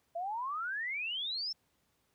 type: exponential sweep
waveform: sine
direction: up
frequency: 659.3 to 5450 Hz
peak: -34 dBFS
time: 0.15-1.53 s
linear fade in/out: 10 ms
effects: pink hiss -75 dBFS RMS until 2.14 s + high-pass 60 Hz 12 dB/octave